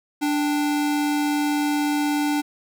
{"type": "tone pair together", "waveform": "square", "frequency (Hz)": [293.8, 785], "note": ["D4", "G5"], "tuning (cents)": [1, 2], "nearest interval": "octave + perfect fourth", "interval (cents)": 1701, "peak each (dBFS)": [-21, -31], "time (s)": [0.21, 2.42], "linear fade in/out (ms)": 20, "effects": []}